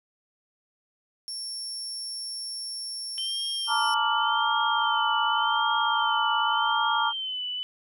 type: tone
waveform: 35% pulse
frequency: 5460 Hz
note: F8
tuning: 40 cents flat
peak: -30 dBFS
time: 1.28-3.94 s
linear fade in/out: 0 ms
type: tone with vibrato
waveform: sine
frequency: 3100 Hz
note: G7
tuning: 20 cents flat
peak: -29 dBFS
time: 3.18-7.63 s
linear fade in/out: 0 ms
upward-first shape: sine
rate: 0.87 Hz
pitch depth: 71 cents each way
type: chord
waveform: sine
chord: Bb major seventh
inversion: third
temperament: just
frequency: 874.1 / 932.3 / 1165.4 / 1398.5 Hz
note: A5 / Bb5 / D6 / F6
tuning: -12 / 0 / -14 / +2 cents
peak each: -28 dBFS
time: 3.67-7.13 s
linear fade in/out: 50 ms
effects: none